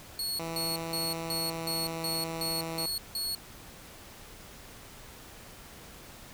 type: tone bursts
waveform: sawtooth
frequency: 4352 Hz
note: C#8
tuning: 33 cents flat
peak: -28 dBFS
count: 9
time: 0.19-3.35 s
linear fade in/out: 2 ms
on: 200 ms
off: 170 ms
type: tone with pitch glide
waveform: 10% pulse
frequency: 164.81 to 163.77 Hz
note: E3 to E3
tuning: 0 to -11 cents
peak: -26 dBFS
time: 0.39-2.86 s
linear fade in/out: 5 ms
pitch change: -11 cents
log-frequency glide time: 1.01-2.15 s
effects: pink hiss -49 dBFS RMS until 6.33 s